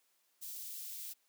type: noise with high-pass filter sweep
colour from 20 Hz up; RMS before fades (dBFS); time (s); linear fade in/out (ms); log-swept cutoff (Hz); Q
blue; -45; 0.41-1.14; 20; 4000 to 2600; 0.78
effects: white hiss -75 dBFS RMS until 1.28 s + high-pass 300 Hz 12 dB/octave